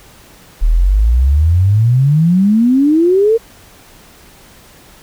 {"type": "exponential sweep", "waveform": "sine", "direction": "up", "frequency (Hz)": [36.94, 466.2], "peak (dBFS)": -7, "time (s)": [0.61, 3.38], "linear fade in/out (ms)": 20, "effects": ["pink hiss -42 dBFS RMS until 5.02 s"]}